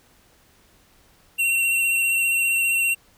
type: tone with vibrato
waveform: square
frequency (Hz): 2731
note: F7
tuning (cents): -39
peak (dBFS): -19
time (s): 1.38-2.95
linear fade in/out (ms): 20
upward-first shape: triangle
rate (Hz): 15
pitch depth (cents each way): 24
effects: pink hiss -57 dBFS RMS until 3.17 s